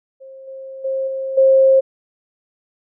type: tone with level steps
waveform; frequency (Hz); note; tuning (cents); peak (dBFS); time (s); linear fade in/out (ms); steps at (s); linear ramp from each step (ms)
sine; 533; C5; +32; -35 / -30 / -18 / -21 / -8; 0.2-1.81; 20; 0.47 / 0.84 / 1.07 / 1.37; 10
effects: none